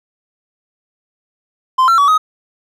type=tone with pitch steps; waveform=triangle; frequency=1037 / 1349 / 1137 / 1259 Hz; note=C6 / E6 / C#6 / D#6; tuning=-16 / +40 / +44 / +20 cents; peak=-6 dBFS; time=1.78-2.18 s; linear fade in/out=10 ms; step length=100 ms; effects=none